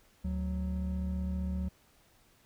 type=tone pair together; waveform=triangle; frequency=73.42 / 185 Hz; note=D2 / F#3; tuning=0 / 0 cents; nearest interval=octave + major third; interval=1600 cents; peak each=-31 / -33 dBFS; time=0.24-1.69 s; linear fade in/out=10 ms; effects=pink hiss -65 dBFS RMS until 2.45 s